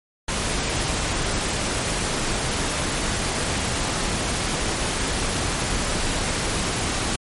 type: noise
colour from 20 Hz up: pink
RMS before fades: -24 dBFS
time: 0.28-7.16 s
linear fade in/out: 5 ms
effects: MP3 48 kbps